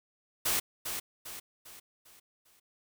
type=noise with echo; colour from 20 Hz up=white; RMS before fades=-29 dBFS; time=0.45-0.6 s; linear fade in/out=10 ms; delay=400 ms; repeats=5; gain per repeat=-7 dB; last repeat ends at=2.6 s; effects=none